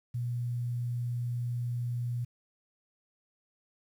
sine tone with quantisation, 120.9 Hz, B2, 36 cents flat, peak -30 dBFS, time 0.14-2.25 s, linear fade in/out 10 ms, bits 10, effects none

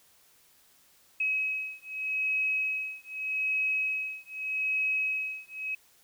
sine beating tone pair, 2552 / 2552.82 Hz, D#7 / D#7, +43 / +44 cents, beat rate 0.82 Hz, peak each -31 dBFS, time 1.2-5.75 s, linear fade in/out 5 ms, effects white hiss -62 dBFS RMS until 6.03 s

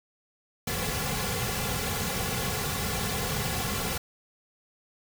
pink noise with comb filter, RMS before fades -30 dBFS, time 0.67-3.98 s, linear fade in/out 5 ms, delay 3.2 ms, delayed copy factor -0.9, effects none

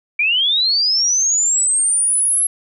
sine linear sweep, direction up, 2313 to 11175 Hz, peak -13 dBFS, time 0.19-2.47 s, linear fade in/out 5 ms, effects none

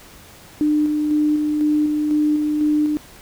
sine tone with tremolo, 300.8 Hz, D4, 42 cents sharp, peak -14 dBFS, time 0.61-2.97 s, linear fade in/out 0 ms, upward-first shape square, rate 2 Hz, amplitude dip 30%, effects pink hiss -44 dBFS RMS until 3.21 s

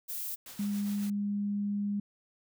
violet noise, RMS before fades -37 dBFS, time 0.08-0.36 s, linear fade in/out 20 ms
white noise with tremolo, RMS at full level -46 dBFS, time 0.46-1.1 s, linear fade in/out 2 ms, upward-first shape sine, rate 7.3 Hz, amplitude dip 40%
sine tone, 203.7 Hz, G#3, 33 cents flat, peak -29 dBFS, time 0.59-2 s, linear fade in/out 5 ms
effects none

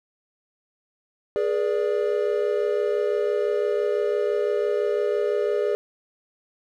triangle chord, G# diminished, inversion none, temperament equal with one note detuned, 415.3 / 481.2 / 587.3 Hz, G#4 / B4 / D5, 0 / -45 / 0 cents, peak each -21 / -25 / -25 dBFS, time 1.36-5.75 s, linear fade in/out 0 ms, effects none

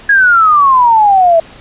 sine exponential sweep, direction down, 1670 to 647 Hz, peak -4 dBFS, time 0.09-1.4 s, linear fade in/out 5 ms, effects pink hiss -36 dBFS RMS until 1.6 s + resampled to 8000 Hz

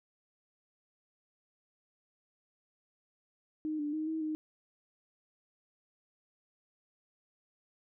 sine tone with pitch steps, 309.2 / 294.8 / 311.3 / 319 / 309.8 Hz, D#4 / D4 / D#4 / D#4 / D#4, -11 / +7 / +1 / +43 / -7 cents, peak -32 dBFS, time 3.65-4.35 s, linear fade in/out 0 ms, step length 140 ms, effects none

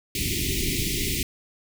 pink band-stop noise, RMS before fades -26 dBFS, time 0.15-1.23 s, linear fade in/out 2 ms, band 410 to 2000 Hz, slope 96 dB/octave, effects none

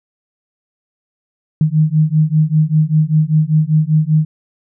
sine beating tone pair, 152.7 / 157.8 Hz, D#3 / D#3, -32 / +25 cents, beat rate 5.1 Hz, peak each -13 dBFS, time 1.61-4.25 s, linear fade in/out 2 ms, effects none

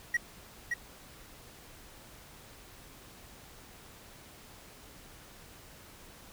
triangle tone with echo, 1907 Hz, A#6, 39 cents sharp, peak -23 dBFS, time 0.14-0.17 s, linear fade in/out 5 ms, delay 570 ms, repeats 1, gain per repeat -4 dB, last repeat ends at 0.74 s, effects pink hiss -53 dBFS RMS until 6.32 s

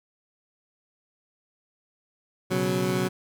20% pulse chord, B suspended second, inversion none, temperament equal, 123.47 / 138.59 / 185 Hz, B2 / C#3 / F#3, 0 / 0 / 0 cents, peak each -25 / -26 / -21 dBFS, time 2.5-3.09 s, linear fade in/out 20 ms, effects none

